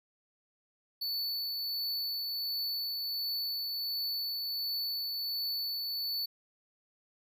square tone with tremolo, 4471 Hz, C#8, 14 cents sharp, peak -32 dBFS, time 1.01-6.26 s, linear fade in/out 10 ms, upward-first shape triangle, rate 1.4 Hz, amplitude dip 25%, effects none

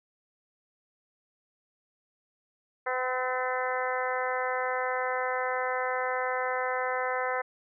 harmonic tone with a mistuned harmonic, 254.4 Hz, C4, 48 cents flat, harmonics 2 / 3 / 4 / 5 / 6 / 7 / 8, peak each -32 / -34 / -35 / -36 / -37 / -37 / -38 dBFS, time 2.86-7.42 s, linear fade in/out 10 ms, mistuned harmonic 5, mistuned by +23 cents, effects none

